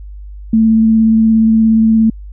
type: tone with vibrato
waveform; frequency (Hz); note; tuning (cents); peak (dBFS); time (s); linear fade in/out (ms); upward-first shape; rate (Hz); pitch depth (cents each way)
sine; 222.3; A3; +18; -6; 0.53-2.1; 5; sine; 17; 12
effects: added 50 Hz sine -27 dBFS peak until 2.32 s